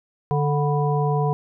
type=harmonic tone with a mistuned harmonic; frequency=146.83 Hz; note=D3; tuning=in tune; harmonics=1 / 3 / 5 / 7; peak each=-20 / -25 / -27 / -28 dBFS; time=0.31-1.33 s; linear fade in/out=0 ms; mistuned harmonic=7; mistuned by=-71 cents; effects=none